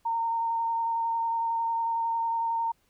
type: tone with vibrato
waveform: sine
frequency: 918 Hz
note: A#5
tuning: 27 cents flat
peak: -25 dBFS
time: 0.05-2.72 s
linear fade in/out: 10 ms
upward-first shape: square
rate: 11 Hz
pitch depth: 9 cents each way
effects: pink hiss -69 dBFS RMS until 2.89 s